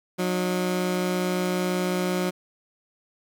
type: tone pair together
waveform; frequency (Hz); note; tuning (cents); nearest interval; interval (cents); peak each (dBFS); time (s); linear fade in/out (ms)
20% pulse; 181.56 / 305.1; F#3 / D#4; -32 / -34; major sixth; 898; -19 / -27; 0.18-2.31; 20
effects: none